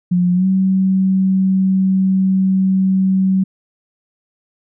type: tone with pitch glide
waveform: sine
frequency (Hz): 178.2 to 189.89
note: F3 to F#3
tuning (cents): +35 to +45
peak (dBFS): -11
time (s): 0.11-3.44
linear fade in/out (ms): 10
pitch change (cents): +110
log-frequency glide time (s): 0.34-0.46
effects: none